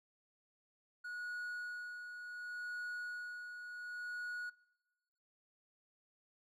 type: tone with tremolo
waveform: triangle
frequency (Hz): 1457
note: F#6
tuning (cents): -27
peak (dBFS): -39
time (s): 1.04-4.5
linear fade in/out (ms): 10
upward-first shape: sine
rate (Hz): 0.69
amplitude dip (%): 50
effects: noise-tail reverb RT60 1.0 s tail -21 dB re dry